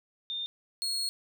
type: tone pair in turn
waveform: sine / 35% pulse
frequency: 3623 / 4308 Hz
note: A7 / C8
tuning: +50 / +50 cents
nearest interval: minor third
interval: 300 cents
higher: second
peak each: -32 / -28 dBFS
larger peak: second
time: 0.3-0.46 / 0.82-1.09 s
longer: second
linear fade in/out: 0 ms
effects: none